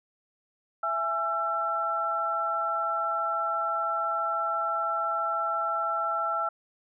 sine tone cluster, 666 / 831 / 1343 Hz, E5 / G#5 / E6, +18 / +1 / +32 cents, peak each -33 / -34 / -27 dBFS, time 0.83-6.49 s, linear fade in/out 5 ms, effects none

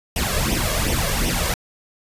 pink noise with flanger, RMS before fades -21 dBFS, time 0.16-1.54 s, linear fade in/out 2 ms, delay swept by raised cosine 0.34 to 1.84 ms, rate 2.7 Hz, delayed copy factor +0.7, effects resampled to 32000 Hz

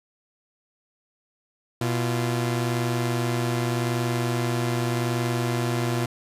sawtooth tone pair together, 121.59 / 343.9 Hz, B2 / F4, -27 / -27 cents, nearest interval octave + tritone, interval 1800 cents, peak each -20 / -25 dBFS, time 1.81-6.06 s, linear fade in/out 5 ms, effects resampled to 32000 Hz

